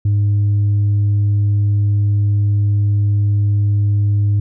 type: tone with tanh clipping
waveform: sine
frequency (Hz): 102.5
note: G#2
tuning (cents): -22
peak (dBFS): -12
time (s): 0.05-4.4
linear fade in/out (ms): 5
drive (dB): 1
effects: none